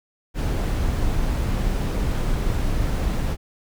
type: noise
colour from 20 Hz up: brown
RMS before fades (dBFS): -22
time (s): 0.34-3.37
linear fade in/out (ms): 50
effects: none